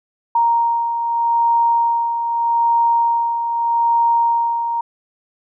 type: beating tone pair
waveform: sine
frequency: 932.3 / 933.11 Hz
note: A#5 / A#5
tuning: 0 / +1 cents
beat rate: 0.81 Hz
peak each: -23 / -14 dBFS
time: 0.35-4.81 s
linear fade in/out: 5 ms
effects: none